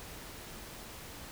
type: silence
effects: pink hiss -47 dBFS RMS until 1.31 s